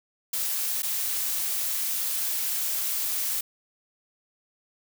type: noise with dropouts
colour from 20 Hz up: blue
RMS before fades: -28 dBFS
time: 0.33-3.41 s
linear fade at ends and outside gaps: 5 ms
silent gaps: 0.822-0.83 s
effects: none